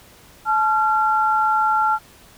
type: tone pair together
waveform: sine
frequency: 865 / 1373.1 Hz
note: A5 / F6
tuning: -30 / -30 cents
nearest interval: minor sixth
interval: 800 cents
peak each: -18 dBFS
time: 0.45-1.99 s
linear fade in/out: 50 ms
effects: pink hiss -48 dBFS RMS until 2.37 s